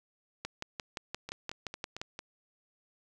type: two click trains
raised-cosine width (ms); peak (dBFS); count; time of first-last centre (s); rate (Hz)
0.2; -23 / -19; 5 / 10; 1.29-2.191 / 0.45-2.015; 4.44 / 5.75
effects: none